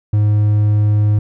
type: tone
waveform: triangle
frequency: 104.9 Hz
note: G#2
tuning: 18 cents sharp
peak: -8 dBFS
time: 0.13-1.19 s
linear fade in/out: 5 ms
effects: none